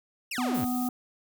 sawtooth exponential sweep, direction down, 2942 to 84 Hz, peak -28 dBFS, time 0.31-0.65 s, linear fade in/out 5 ms
harmonic tone, 249.1 Hz, B3, 15 cents sharp, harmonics 1 / 3 / 5, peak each -27 / -35 / -42 dBFS, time 0.38-0.89 s, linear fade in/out 2 ms
violet noise, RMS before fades -38 dBFS, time 0.54-0.89 s, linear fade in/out 10 ms
effects none

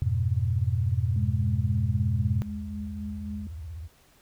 sine chord, F diminished, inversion none, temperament equal, 87.31 / 103.83 / 123.47 Hz, F2 / Ab2 / Cb3, 0 / 0 / 0 cents, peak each -27 dBFS, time 0.02-2.42 s, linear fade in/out 0 ms
sine tone with tremolo, 207.7 Hz, G#3, in tune, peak -32 dBFS, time 1.16-3.47 s, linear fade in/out 2 ms, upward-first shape sine, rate 3.8 Hz, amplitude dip 35%
sine tone with vibrato, 80.7 Hz, E2, 36 cents flat, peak -35 dBFS, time 2.45-3.88 s, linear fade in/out 20 ms, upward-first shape sine, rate 16 Hz, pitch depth 220 cents each way
effects pink hiss -60 dBFS RMS until 4.21 s

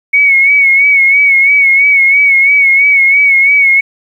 sine tone with vibrato, 2217 Hz, C#7, in tune, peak -4 dBFS, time 0.13-3.81 s, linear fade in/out 10 ms, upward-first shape sine, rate 3 Hz, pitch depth 54 cents each way, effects 7-bit

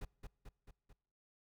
brown noise with echo, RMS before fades -43 dBFS, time 0.01-0.05 s, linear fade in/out 5 ms, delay 220 ms, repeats 4, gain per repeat -4 dB, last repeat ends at 0.93 s, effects noise-tail reverb RT60 0.8 s tail -24 dB re dry

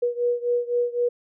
sine beating tone pair, 481.8 / 485.7 Hz, B4 / B4, -43 / -29 cents, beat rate 3.9 Hz, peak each -23 / -25 dBFS, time 0.02-1.09 s, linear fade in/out 10 ms, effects none

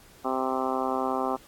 harmonic tone, 130.81 Hz, C3, in tune, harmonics 2 / 3 / 4 / 5 / 6 / 7 / 8 / 9 / 10, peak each -32 / -33 / -34 / -35 / -31 / -37 / -34 / -35 / -39 dBFS, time 0.24-1.37 s, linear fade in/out 20 ms, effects pink hiss -54 dBFS RMS until 1.47 s + AAC 64 kbps

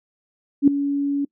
sine tone with ADSR envelope, 282.6 Hz, C#4, 34 cents sharp, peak -6 dBFS, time 0.62-1.25 s, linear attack 56 ms, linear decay 3 ms, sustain -13 dB, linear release 6 ms, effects noise-tail reverb RT60 0.1 s tail -25 dB re dry

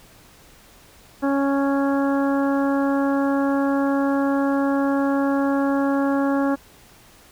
harmonic tone, 277.2 Hz, C#4, in tune, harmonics 1 / 2 / 3 / 4 / 5 / 6, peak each -19 / -25 / -29 / -31 / -33 / -35 dBFS, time 1.22-6.56 s, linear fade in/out 20 ms, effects pink hiss -50 dBFS RMS until 7.31 s

